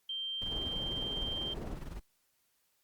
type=tone; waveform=sine; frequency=3150 Hz; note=G7; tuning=8 cents sharp; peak=-35 dBFS; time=0.09-1.54 s; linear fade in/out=5 ms
type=noise with tremolo; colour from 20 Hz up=brown; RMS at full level=-39 dBFS; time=0.41-2 s; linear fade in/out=10 ms; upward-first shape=sine; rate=20 Hz; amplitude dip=65%
type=band-pass noise; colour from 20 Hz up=white; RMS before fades=-46 dBFS; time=0.47-1.8 s; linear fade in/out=50 ms; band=110 to 440 Hz; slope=12 dB/octave
effects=white hiss -75 dBFS RMS until 2.83 s + Opus 48 kbps